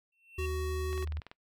triangle tone with exponential growth, 2700 Hz, E7, 41 cents sharp, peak -36 dBFS, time 0.12-0.46 s, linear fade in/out 5 ms, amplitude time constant 72 ms
sine tone with vibrato, 76.7 Hz, D#2, 24 cents flat, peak -33 dBFS, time 0.38-1.2 s, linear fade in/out 5 ms, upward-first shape triangle, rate 6.3 Hz, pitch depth 13 cents each way
square tone, 373.1 Hz, F#4, 14 cents sharp, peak -36 dBFS, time 0.38-1.05 s, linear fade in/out 10 ms
click train, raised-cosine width 0.3 ms, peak -30 dBFS, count 9, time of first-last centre 0.93-1.315 s, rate 20.8 Hz
effects noise-tail reverb RT60 0.1 s tail -24 dB re dry

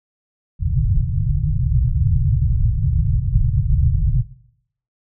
white low-pass noise, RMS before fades -17 dBFS, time 0.59-4.25 s, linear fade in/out 50 ms, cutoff 150 Hz, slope 96 dB/octave, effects noise-tail reverb RT60 0.7 s tail -17 dB re dry

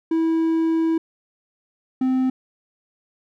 triangle tone pair in turn, 325.7 / 259 Hz, E4 / C4, -21 / -17 cents, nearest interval major third, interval 396 cents, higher first, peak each -15 dBFS, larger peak neither, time 0.11-0.98 / 2.01-2.3 s, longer first, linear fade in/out 5 ms, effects none

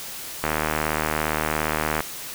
click train, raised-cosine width 0.5 ms, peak -7 dBFS, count 122, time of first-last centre 0.44-2.005 s, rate 77.3 Hz, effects white hiss -35 dBFS RMS until 2.34 s

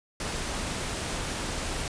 pink noise, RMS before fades -32 dBFS, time 0.2-1.88 s, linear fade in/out 2 ms, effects resampled to 22050 Hz

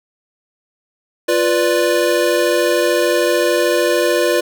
square chord, B diminished, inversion second, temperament equal, 349.2 / 493.9 / 587.3 Hz, F4 / B4 / D5, 0 / 0 / 0 cents, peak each -18 dBFS, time 1.28-4.41 s, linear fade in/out 10 ms, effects none

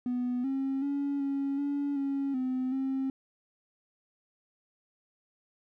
triangle tone with pitch steps, 247.2 / 269.6 / 282 / 277 / 284.4 / 276.4 / 256.8 / 266.8 Hz, B3 / C#4 / C#4 / C#4 / C#4 / C#4 / C4 / C4, +2 / -48 / +30 / -1 / +45 / -5 / -32 / +34 cents, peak -25 dBFS, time 0.06-3.1 s, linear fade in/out 2 ms, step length 380 ms, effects tanh soft clip ceiling -24 dBFS

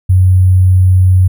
sine tone with sample-and-hold, 92.5 Hz, F#2, in tune, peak -4 dBFS, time 0.09-1.28 s, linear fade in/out 10 ms, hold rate 11025 Hz, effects none

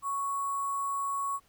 sine tone with sample-and-hold, 1111 Hz, C#6, 4 cents sharp, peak -29 dBFS, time 0.02-1.4 s, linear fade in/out 50 ms, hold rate 8820 Hz, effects pink hiss -66 dBFS RMS until 1.48 s

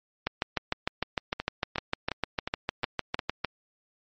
two click trains, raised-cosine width 0.3 ms, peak -10 / -14 dBFS, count 22 / 6, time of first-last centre 0.27-3.447 / 1.4-3.192 s, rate 6.61 / 2.79 Hz, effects MP3 32 kbps

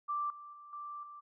sine tone with level steps, 1174.7 Hz, D6, in tune, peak -32 / -47 / -50 / -41 / -47 dBFS, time 0.08-1.21 s, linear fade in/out 20 ms, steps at 0.3 / 0.53 / 0.73 / 1.03 s, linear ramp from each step 2 ms, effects none

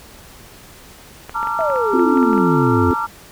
clicks, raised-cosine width 0.5 ms, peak -16 dBFS, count 11, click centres 1.295 / 1.43 / 1.472 / 1.608 / 1.701 / 1.76 / 1.995 / 2.174 / 2.229 / 2.331 / 2.379 s
sine chord, Bb major seventh, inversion third, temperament equal with one note detuned, 880 / 932.3 / 1174.7 / 1371.3 Hz, A5 / Bb5 / D6 / F6, 0 / 0 / 0 / -32 cents, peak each -27 / -24 / -26 / -22 dBFS, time 1.34-3.07 s, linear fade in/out 20 ms
sine exponential sweep, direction down, 673 to 87.2 Hz, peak -17 dBFS, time 1.59-2.91 s, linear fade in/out 0 ms
harmonic tone, 87 Hz, F2, 6 cents flat, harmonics 3 / 4 / 5, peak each -17 / -19 / -21 dBFS, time 1.93-2.94 s, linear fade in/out 5 ms
effects pink hiss -42 dBFS RMS until 3.31 s

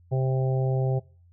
harmonic tone, 131.3 Hz, C3, 6 cents sharp, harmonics 1 / 3 / 4 / 5 / 6, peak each -22 / -32 / -34 / -36 / -38 dBFS, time 0.11-1 s, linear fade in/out 20 ms, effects noise-tail reverb RT60 0.4 s tail -24 dB re dry + added 87 Hz sine -53 dBFS peak until 1.32 s

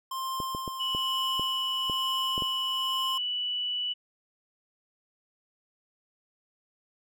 square tone with tremolo, 1052 Hz, C6, 9 cents sharp, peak -31 dBFS, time 0.11-3.18 s, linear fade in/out 5 ms, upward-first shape sine, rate 1.1 Hz, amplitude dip 40%
clicks, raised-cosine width 2 ms, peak -22 dBFS, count 8, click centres 0.402 / 0.549 / 0.678 / 0.949 / 1.396 / 1.898 / 2.379 / 2.422 s
sine tone, 2960 Hz, F#7, in tune, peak -28 dBFS, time 0.79-3.94 s, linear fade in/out 20 ms
effects none

